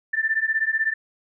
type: beating tone pair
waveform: sine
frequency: 1767 / 1783 Hz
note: A6 / A6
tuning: +7 / +22 cents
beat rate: 16 Hz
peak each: -23 dBFS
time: 0.13-0.94 s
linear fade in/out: 10 ms
effects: none